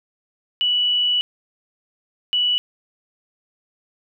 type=tone bursts at uneven times; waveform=sine; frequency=2951 Hz; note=F#7; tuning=5 cents flat; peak=-16 dBFS; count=2; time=0.61-1.21 / 2.33-2.58 s; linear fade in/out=0 ms; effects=none